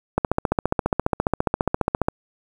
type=click train; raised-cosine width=1 ms; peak=-4 dBFS; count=29; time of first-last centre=0.18-2.085 s; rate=14.7 Hz; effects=7-bit